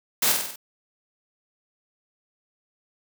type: noise with echo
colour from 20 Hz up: white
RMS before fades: -21 dBFS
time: 0.22-0.32 s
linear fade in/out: 5 ms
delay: 48 ms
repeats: 5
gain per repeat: -4 dB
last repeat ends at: 0.56 s
effects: high-pass 150 Hz 12 dB/octave